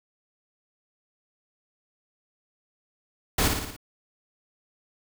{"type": "noise with echo", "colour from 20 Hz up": "pink", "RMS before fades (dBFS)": -23, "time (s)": [3.38, 3.48], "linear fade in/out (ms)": 5, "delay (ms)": 57, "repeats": 5, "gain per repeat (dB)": -4, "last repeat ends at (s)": 3.765, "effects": []}